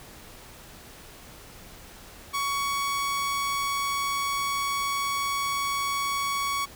sawtooth tone, 1120 Hz, C#6, 18 cents sharp, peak -22 dBFS, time 2.33-6.66 s, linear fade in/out 20 ms, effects pink hiss -47 dBFS RMS until 6.75 s

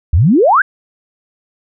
sine exponential sweep, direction up, 67.7 to 1675 Hz, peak -6 dBFS, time 0.13-0.62 s, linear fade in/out 5 ms, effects none

